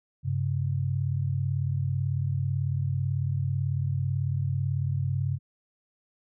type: tone pair together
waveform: sine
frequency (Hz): 98.09 / 136.2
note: G2 / C#3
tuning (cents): +2 / -30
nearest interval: tritone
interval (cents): 568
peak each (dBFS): -28 / -27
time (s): 0.23-5.39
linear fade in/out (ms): 50
effects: none